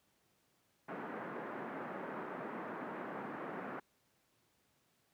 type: band-pass noise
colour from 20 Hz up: pink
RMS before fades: -44 dBFS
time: 0.88-3.8 s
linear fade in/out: 10 ms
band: 190 to 1700 Hz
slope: 24 dB/octave
effects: pink hiss -75 dBFS RMS until 5.13 s + high-pass 100 Hz 12 dB/octave